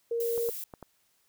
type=tone; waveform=sine; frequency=466.2 Hz; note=A#4; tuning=in tune; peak=-27 dBFS; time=0.11-0.5 s; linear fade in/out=5 ms
type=noise; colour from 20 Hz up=violet; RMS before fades=-38 dBFS; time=0.2-0.64 s; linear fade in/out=2 ms
type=clicks; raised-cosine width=1 ms; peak=-29 dBFS; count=4; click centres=0.378 / 0.488 / 0.738 / 0.827 s
effects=white hiss -70 dBFS RMS until 1.28 s